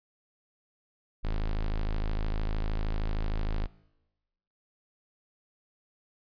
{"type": "tone", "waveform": "square", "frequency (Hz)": 26.57, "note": "G#0", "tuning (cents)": 40, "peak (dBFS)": -28, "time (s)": [1.23, 3.67], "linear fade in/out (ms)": 20, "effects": ["noise-tail reverb RT60 1.0 s tail -20 dB re dry", "resampled to 11025 Hz"]}